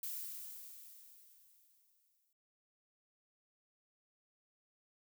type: noise with exponential decay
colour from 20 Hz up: violet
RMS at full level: -41 dBFS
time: 0.03-2.33 s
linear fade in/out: 2 ms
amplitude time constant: 500 ms
effects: noise-tail reverb RT60 0.1 s tail -24 dB re dry